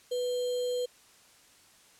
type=tone with sample-and-hold; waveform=sine; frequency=493.9 Hz; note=B4; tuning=in tune; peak=-28 dBFS; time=0.11-0.86 s; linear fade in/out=10 ms; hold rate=3675 Hz; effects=white hiss -59 dBFS RMS until 1.99 s + low-pass 10000 Hz 12 dB/octave